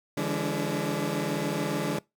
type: tone cluster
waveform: 20% pulse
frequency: 146.9 / 167.7 / 205.2 / 286.8 Hz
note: D3 / E3 / G#3 / D4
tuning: +1 / +30 / -21 / -41 cents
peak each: -28 dBFS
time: 0.17-1.99 s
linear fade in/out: 5 ms
effects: noise-tail reverb RT60 0.2 s tail -23 dB re dry